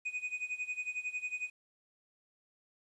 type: tone with tremolo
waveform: triangle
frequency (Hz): 2489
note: D#7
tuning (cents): 0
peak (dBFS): -31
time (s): 0.05-1.5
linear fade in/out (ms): 10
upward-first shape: sine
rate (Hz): 11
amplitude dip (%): 85
effects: resampled to 22050 Hz + 11-bit